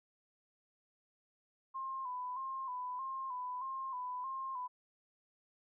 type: tone with vibrato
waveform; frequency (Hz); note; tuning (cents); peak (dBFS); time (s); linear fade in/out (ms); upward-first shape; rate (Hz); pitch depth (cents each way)
sine; 1030; C6; -28; -38; 1.74-4.68; 20; square; 1.6; 55
effects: none